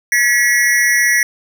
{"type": "tone with amplitude modulation", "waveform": "square", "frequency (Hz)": 1934, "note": "B6", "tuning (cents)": -37, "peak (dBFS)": -7, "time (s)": [0.12, 1.23], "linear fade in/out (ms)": 2, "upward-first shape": "sine", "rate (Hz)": 235, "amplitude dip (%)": 100, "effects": []}